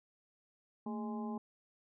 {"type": "harmonic tone with a mistuned harmonic", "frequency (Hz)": 207.7, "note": "G#3", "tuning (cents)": 0, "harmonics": [1, 2, 3, 4, 5], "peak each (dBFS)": [-38, -47, -54, -47, -51], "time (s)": [0.86, 1.38], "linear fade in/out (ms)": 5, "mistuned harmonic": 1, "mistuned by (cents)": 120, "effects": []}